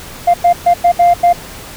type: tone bursts at uneven times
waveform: sine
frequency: 698.5 Hz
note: F5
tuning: in tune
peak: -3 dBFS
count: 6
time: 0.27-0.34 / 0.44-0.53 / 0.66-0.74 / 0.84-0.92 / 0.99-1.14 / 1.23-1.33 s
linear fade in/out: 10 ms
effects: tanh soft clip ceiling -3 dBFS + pink hiss -31 dBFS RMS until 1.76 s